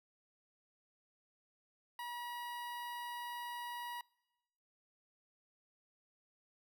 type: tone with notch filter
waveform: sawtooth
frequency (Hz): 962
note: B5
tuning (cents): -46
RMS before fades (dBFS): -44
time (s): 1.99-4.01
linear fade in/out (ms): 2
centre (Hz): 6900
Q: 0.93
effects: noise-tail reverb RT60 1.0 s tail -25 dB re dry

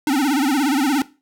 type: tone with vibrato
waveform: square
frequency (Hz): 280.5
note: C#4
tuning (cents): +21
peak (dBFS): -16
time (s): 0.07-1.02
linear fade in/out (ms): 2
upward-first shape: sine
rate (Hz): 17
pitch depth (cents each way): 160
effects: noise-tail reverb RT60 0.3 s tail -18 dB re dry

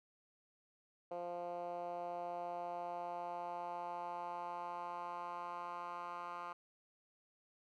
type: tone with band-pass filter sweep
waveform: 10% pulse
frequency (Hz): 174.61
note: F3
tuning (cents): 0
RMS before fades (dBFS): -44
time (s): 1.11-6.53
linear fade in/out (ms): 5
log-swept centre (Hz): 590 to 1200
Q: 3
effects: none

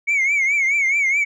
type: tone with vibrato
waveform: sine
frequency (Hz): 2217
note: C#7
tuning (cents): 0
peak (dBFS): -13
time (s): 0.07-1.25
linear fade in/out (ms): 20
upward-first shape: triangle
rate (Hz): 4.7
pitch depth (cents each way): 120
effects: tanh soft clip ceiling -14 dBFS

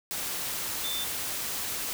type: tone in noise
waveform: sine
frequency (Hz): 3552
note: A7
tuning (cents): +16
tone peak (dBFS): -32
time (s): 0.84-1.04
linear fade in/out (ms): 0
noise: white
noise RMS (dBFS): -33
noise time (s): 0.11-1.93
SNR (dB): -2
effects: none

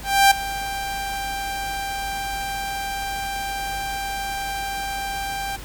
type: tone with ADSR envelope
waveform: sawtooth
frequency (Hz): 789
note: G5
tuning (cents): +11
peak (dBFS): -6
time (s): 0.03-5.57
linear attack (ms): 280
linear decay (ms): 9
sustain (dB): -16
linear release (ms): 19
effects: added 50 Hz sine -37 dBFS peak until 5.64 s + pink hiss -39 dBFS RMS until 5.64 s

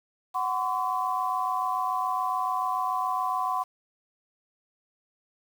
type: tone cluster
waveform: sine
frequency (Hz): 744 / 1025 / 1132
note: F#5 / C6 / C#6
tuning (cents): +9 / -36 / +36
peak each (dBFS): -30 / -28 / -31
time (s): 0.34-3.64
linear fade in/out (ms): 20
effects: 8-bit

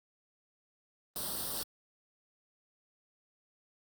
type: noise with comb filter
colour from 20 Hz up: white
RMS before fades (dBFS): -37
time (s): 1.16-1.63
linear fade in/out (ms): 0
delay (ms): 0.22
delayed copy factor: +0.85
effects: Opus 32 kbps

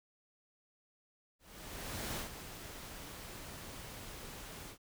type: noise with ADSR envelope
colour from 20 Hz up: pink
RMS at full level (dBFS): -39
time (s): 1.39-4.78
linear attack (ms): 780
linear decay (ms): 120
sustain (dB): -9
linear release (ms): 90
effects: none

